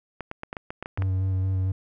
clicks, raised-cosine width 0.5 ms, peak -18 dBFS, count 10, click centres 0.207 / 0.314 / 0.434 / 0.529 / 0.568 / 0.705 / 0.826 / 0.859 / 0.975 / 1.022 s
triangle tone with vibrato, 94.5 Hz, F#2, 37 cents sharp, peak -20 dBFS, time 0.98-1.72 s, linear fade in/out 5 ms, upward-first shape square, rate 4.4 Hz, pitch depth 14 cents each way
effects none

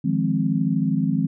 sine chord, F minor seventh, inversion third, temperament equal, 155.56 / 174.61 / 207.7 / 261.6 Hz, Eb3 / F3 / Ab3 / C4, 0 / 0 / 0 / 0 cents, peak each -24 dBFS, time 0.04-1.27 s, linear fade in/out 10 ms, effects none

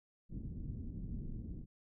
pink low-pass noise, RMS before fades -43 dBFS, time 0.29-1.66 s, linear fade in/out 50 ms, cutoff 260 Hz, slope 24 dB/octave, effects none

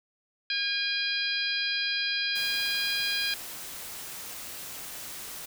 harmonic tone, 812 Hz, G#5, 39 cents flat, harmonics 2 / 3 / 4 / 5 / 6, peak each -33 / -33 / -33 / -33 / -33 dBFS, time 0.5-3.34 s, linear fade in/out 2 ms
white noise, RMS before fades -40 dBFS, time 2.35-5.46 s, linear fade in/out 10 ms
effects none

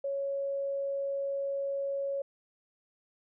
sine tone, 554.4 Hz, C#5, in tune, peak -30 dBFS, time 0.04-2.22 s, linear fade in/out 5 ms, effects none

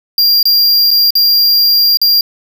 square tone with dropouts, 4775 Hz, D8, 28 cents sharp, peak -7 dBFS, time 0.18-2.21 s, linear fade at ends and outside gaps 2 ms, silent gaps 0.429-0.454 / 0.907-0.912 / 1.106-1.153 / 1.972-2.015 s, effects none

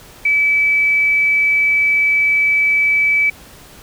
sine tone, 2300 Hz, D7, 37 cents flat, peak -11 dBFS, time 0.25-3.3 s, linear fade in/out 5 ms, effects pink hiss -41 dBFS RMS until 3.82 s

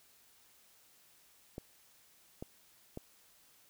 clicks, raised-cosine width 2 ms, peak -28 dBFS, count 3, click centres 1.581 / 2.425 / 2.974 s, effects white hiss -65 dBFS RMS until 3.69 s

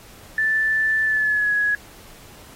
sine tone with pitch glide, 1760 to 1674.7 Hz, A6 to G#6, 0 to +14 cents, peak -17 dBFS, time 0.38-1.75 s, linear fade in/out 2 ms, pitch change -86 cents, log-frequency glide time 1.04-1.53 s, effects pink hiss -46 dBFS RMS until 2.55 s + AAC 48 kbps

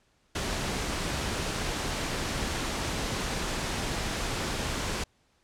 pink noise, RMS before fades -31 dBFS, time 0.35-5.04 s, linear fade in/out 5 ms, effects pink hiss -68 dBFS RMS until 5.43 s + low-pass 8000 Hz 12 dB/octave

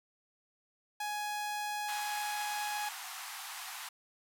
sawtooth tone, 835 Hz, G#5, 9 cents sharp, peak -31 dBFS, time 1-2.89 s, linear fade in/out 5 ms
pink band-pass noise, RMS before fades -44 dBFS, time 1.88-3.89 s, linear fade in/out 5 ms, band 720 to 15000 Hz, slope 96 dB/octave
effects none

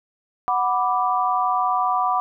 sine chord, B minor, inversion second, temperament equal, 740 / 987.8 / 1174.7 Hz, F#5 / B5 / D6, 0 / 0 / 0 cents, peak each -22 / -23 / -22 dBFS, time 0.48-2.2 s, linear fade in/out 0 ms, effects none

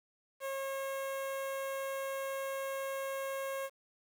sawtooth tone with notch filter, 542 Hz, C#5, 39 cents flat, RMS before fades -38 dBFS, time 0.4-3.7 s, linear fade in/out 50 ms, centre 4700 Hz, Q 1.1, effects 10-bit

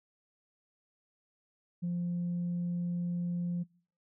sine tone, 174.61 Hz, F3, in tune, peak -29 dBFS, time 1.82-3.64 s, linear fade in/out 20 ms, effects noise-tail reverb RT60 0.5 s tail -26 dB re dry + tanh soft clip ceiling -28 dBFS

